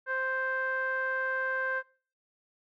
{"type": "tone with low-pass filter", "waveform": "sawtooth", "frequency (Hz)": 523.3, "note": "C5", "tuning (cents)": 0, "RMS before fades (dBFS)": -31, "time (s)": [0.06, 1.83], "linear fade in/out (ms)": 50, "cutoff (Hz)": 1500, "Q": 9.2, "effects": ["noise-tail reverb RT60 0.4 s tail -22 dB re dry"]}